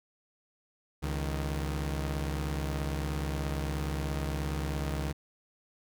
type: tone pair together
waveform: sawtooth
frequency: 69.3 / 155.57 Hz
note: C#2 / D#3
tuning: 0 / 0 cents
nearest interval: octave + major second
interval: 1400 cents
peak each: -28 / -32 dBFS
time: 1.02-5.13 s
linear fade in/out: 20 ms
effects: none